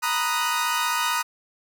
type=chord; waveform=sawtooth; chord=B major seventh; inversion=third; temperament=equal; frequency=932.3 / 987.8 / 1244.5 / 1480 Hz; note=A#5 / B5 / D#6 / F#6; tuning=0 / 0 / 0 / 0 cents; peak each=-24 / -26 / -22 / -26 dBFS; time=0.02-1.23 s; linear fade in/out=20 ms; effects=none

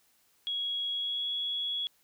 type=tone with pitch glide; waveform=sine; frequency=3322 to 3355 Hz; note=G#7 to G#7; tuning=0 to +17 cents; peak=-30 dBFS; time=0.47-1.87 s; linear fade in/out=0 ms; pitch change=+17 cents; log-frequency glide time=0.91-1.3 s; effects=white hiss -68 dBFS RMS until 2.03 s

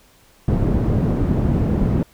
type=low-pass noise; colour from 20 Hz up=white; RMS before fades=-18 dBFS; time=0.48-2.03 s; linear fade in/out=2 ms; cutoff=210 Hz; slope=12 dB/octave; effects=pink hiss -53 dBFS RMS until 2.13 s

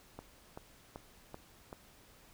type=click train; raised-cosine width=1 ms; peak=-30 dBFS; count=5; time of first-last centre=0.19-1.728 s; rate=2.6 Hz; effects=pink hiss -61 dBFS RMS until 2.33 s

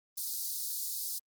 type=high-pass noise; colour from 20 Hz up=white; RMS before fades=-36 dBFS; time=0.17-1.19 s; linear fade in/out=10 ms; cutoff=4100 Hz; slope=48 dB/octave; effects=Opus 32 kbps

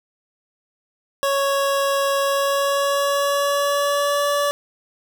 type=tone with pitch glide; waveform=25% pulse; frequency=554.4 to 575.3 Hz; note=C#5 to D5; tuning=0 to -36 cents; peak=-14 dBFS; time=1.23-4.51 s; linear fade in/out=0 ms; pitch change=+64 cents; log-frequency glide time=2.2-4.26 s; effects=none

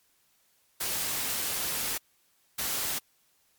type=noise bursts at uneven times; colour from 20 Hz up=white; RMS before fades=-31 dBFS; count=2; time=0.8-1.98 / 2.58-2.99 s; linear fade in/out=10 ms; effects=white hiss -68 dBFS RMS until 3.58 s + MP3 96 kbps

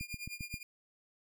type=tone with tremolo; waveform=sawtooth; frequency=2414 Hz; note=D7; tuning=47 cents sharp; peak=-35 dBFS; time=0-0.63 s; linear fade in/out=2 ms; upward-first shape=triangle; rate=9.7 Hz; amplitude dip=95%
type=click train; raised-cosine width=5 ms; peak=-30 dBFS; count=5; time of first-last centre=0.01-0.541 s; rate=7.53 Hz
effects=none

